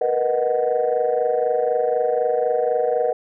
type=chord; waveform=sine; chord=B major seventh; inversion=third; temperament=equal with one note detuned; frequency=466.2 / 490.2 / 622.3 / 740 Hz; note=A#4 / B4 / D#5 / F#5; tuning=0 / -13 / 0 / 0 cents; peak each=-23 / -20 / -23 / -24 dBFS; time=0.01-3.13 s; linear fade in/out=5 ms; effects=tanh soft clip ceiling -10 dBFS